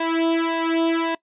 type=tone with flanger; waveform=sawtooth; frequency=329.6 Hz; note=E4; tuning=in tune; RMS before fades=-21 dBFS; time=0-1.15 s; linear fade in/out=5 ms; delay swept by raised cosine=1.9 to 2.79 ms; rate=1.8 Hz; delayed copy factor=+0.9; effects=noise-tail reverb RT60 0.1 s tail -22 dB re dry + resampled to 8000 Hz